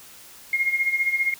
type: tone with tremolo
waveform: sine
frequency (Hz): 2141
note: C7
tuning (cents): +39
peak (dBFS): -17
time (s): 0.53-1.34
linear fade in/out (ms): 2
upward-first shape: sine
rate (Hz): 15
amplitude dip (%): 70
effects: white hiss -46 dBFS RMS until 1.39 s